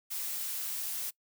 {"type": "noise", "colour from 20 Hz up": "blue", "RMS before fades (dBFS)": -36, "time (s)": [0.1, 1.11], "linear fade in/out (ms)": 20, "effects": ["noise-tail reverb RT60 0.1 s tail -23 dB re dry"]}